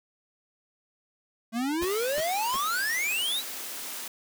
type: exponential sweep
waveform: square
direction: up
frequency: 220 to 4078 Hz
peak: -27 dBFS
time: 1.52-3.43 s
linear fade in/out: 50 ms
type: noise bursts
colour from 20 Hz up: pink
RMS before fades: -37 dBFS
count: 3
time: 1.81-2.57 s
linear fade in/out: 10 ms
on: 40 ms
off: 320 ms
type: high-pass noise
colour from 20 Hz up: white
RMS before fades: -37 dBFS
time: 1.82-4.08 s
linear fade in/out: 5 ms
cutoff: 200 Hz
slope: 24 dB/octave
effects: none